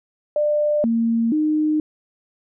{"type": "tone with pitch steps", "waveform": "sine", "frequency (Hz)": [596, 229.6, 306.5], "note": ["D5", "A#3", "D#4"], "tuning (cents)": [25, -26, -26], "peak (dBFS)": -16, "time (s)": [0.36, 1.8], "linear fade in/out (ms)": 2, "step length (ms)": 480, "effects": []}